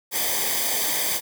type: noise with comb filter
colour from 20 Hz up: white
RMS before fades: -24 dBFS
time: 0.11-1.21 s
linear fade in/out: 50 ms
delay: 0.73 ms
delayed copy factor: -0.75
effects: none